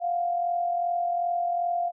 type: tone pair together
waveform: sine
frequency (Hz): 697 / 739.6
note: F5 / F#5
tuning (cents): -4 / -1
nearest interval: minor second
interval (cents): 103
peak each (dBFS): -24 / -34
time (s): 0-1.92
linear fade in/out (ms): 50
effects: none